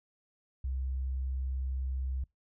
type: tone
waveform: sine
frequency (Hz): 65.4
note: C2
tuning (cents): 0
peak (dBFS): -31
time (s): 0.64-2.24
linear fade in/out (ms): 5
effects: noise-tail reverb RT60 0.2 s tail -26 dB re dry